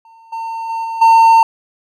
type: tone with level steps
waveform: triangle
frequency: 907 Hz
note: A#5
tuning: 48 cents flat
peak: -39 / -19 / -16 / -18 / -3 dBFS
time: 0.05-1.43 s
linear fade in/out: 2 ms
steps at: 0.32 / 0.69 / 0.84 / 1.01 s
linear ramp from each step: 10 ms
effects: none